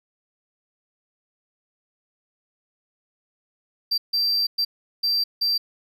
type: tone bursts at uneven times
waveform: triangle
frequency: 4699 Hz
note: D8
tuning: in tune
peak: -18 dBFS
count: 5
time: 3.91-3.98 / 4.13-4.47 / 4.58-4.65 / 5.03-5.24 / 5.41-5.58 s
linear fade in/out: 10 ms
effects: none